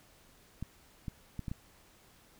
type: clicks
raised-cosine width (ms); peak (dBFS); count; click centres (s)
5; -25; 5; 0.626 / 1.082 / 1.393 / 1.482 / 1.515
effects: pink hiss -62 dBFS RMS until 2.39 s